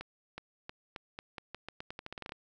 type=accelerating click train; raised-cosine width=0.3 ms; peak=-25 dBFS; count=18; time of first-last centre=0.01-2.321 s; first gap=370 ms; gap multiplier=0.85; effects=none